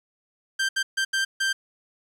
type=tone bursts at uneven times; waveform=sawtooth; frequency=1573 Hz; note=G6; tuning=6 cents sharp; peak=-18 dBFS; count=5; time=0.59-0.69 / 0.76-0.83 / 0.97-1.05 / 1.13-1.25 / 1.4-1.53 s; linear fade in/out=10 ms; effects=low-pass 9000 Hz 12 dB/octave + 9-bit